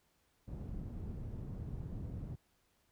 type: low-pass noise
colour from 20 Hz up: white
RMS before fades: -43 dBFS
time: 0.47-2.36 s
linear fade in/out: 20 ms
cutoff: 130 Hz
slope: 12 dB/octave
effects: pink hiss -75 dBFS RMS until 2.91 s